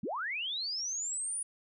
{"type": "linear sweep", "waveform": "sine", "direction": "up", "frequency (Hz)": [146.5, 9780], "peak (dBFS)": -33, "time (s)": [0.03, 1.43], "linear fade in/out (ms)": 5, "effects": []}